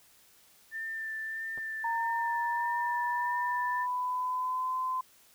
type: tone with vibrato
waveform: sine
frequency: 1783 Hz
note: A6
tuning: 22 cents sharp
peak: -34 dBFS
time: 0.71-3.87 s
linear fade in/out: 50 ms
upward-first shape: sine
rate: 1.6 Hz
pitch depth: 15 cents each way
type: clicks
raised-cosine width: 1 ms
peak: -35 / -38 dBFS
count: 2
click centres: 1.576 / 1.584 s
type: tone with pitch glide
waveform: sine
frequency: 925 to 1026.4 Hz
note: A#5 to C6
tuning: -14 to -34 cents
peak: -29 dBFS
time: 1.84-5.01 s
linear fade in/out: 5 ms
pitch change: +180 cents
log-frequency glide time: 1.99-4.76 s
effects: white hiss -61 dBFS RMS until 5.34 s